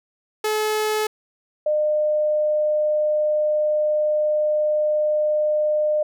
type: tone pair in turn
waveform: sawtooth / sine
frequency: 429.1 / 605.7 Hz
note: A4 / D#5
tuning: -43 / -47 cents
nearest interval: tritone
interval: 596 cents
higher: second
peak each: -16 / -17 dBFS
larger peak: first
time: 0.44-1.07 / 1.66-6.03 s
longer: second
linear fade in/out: 5 ms
effects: none